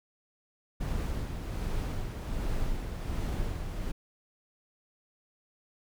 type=noise with tremolo; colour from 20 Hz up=brown; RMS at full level=-31 dBFS; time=0.8-3.92 s; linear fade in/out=10 ms; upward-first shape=sine; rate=1.3 Hz; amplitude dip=40%; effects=none